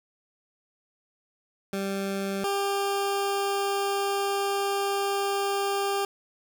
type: tone pair in turn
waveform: 20% pulse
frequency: 196 / 397.9 Hz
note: G3 / G4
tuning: 0 / +26 cents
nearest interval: octave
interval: 1226 cents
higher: second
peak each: -23 / -20 dBFS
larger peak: second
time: 1.73-2.44 / 2.44-6.05 s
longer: second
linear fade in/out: 2 ms
effects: none